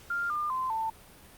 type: tone with pitch steps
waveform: sine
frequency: 1396.9 / 1202.1 / 1034.5 / 890.2 Hz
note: F6 / D6 / C6 / A5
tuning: 0 / +40 / -20 / +20 cents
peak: -28 dBFS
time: 0.1-0.9 s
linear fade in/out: 5 ms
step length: 200 ms
effects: pink hiss -53 dBFS RMS until 1.37 s + Opus 48 kbps